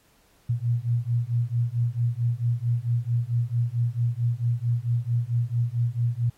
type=beating tone pair; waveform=sine; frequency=116.7 / 121.2 Hz; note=A#2 / B2; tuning=+2 / -32 cents; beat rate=4.5 Hz; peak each=-25 dBFS; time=0.49-6.3 s; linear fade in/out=10 ms; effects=pink hiss -62 dBFS RMS until 6.37 s + AAC 48 kbps